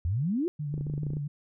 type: exponential sweep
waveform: sine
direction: up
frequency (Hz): 78 to 370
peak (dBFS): -25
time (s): 0.05-0.48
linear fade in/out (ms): 0
type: tone with vibrato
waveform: sine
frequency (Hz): 146.83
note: D3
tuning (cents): 0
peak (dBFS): -30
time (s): 0.59-1.28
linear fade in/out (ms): 10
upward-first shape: sine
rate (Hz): 7.5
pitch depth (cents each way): 45
type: clicks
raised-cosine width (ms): 3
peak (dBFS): -25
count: 12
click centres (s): 0.741 / 0.779 / 0.81 / 0.868 / 0.899 / 0.938 / 0.979 / 1.033 / 1.067 / 1.104 / 1.135 / 1.169
effects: none